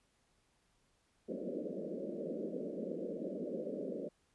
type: band-pass noise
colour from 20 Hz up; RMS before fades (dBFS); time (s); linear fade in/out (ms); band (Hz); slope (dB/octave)
white; -41; 1.28-4.09; 10; 170 to 590; 96
effects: pink hiss -75 dBFS RMS until 4.34 s + resampled to 24000 Hz